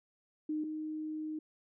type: tone pair in turn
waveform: sine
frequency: 306.9 / 309.9 Hz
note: D#4 / D#4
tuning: -24 / -7 cents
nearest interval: unison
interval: 17 cents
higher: second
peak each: -32 / -36 dBFS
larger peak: first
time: 0.49-0.64 / 0.64-1.39 s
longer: second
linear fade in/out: 5 ms
effects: none